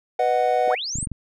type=chord; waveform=triangle; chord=B major; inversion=none; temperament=just; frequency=493.9 / 617.4 / 740.8 Hz; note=B4 / D#5 / F#5; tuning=0 / -14 / +2 cents; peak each=-21 / -22 / -18 dBFS; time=0.19-0.75 s; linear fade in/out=5 ms
type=linear sweep; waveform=sine; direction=up; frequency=103.83 to 9200 Hz; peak=-26 dBFS; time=0.67-1.06 s; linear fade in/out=20 ms
type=clicks; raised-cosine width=5 ms; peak=-18 dBFS; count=5; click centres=0.956 / 0.986 / 1.028 / 1.071 / 1.117 s
effects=none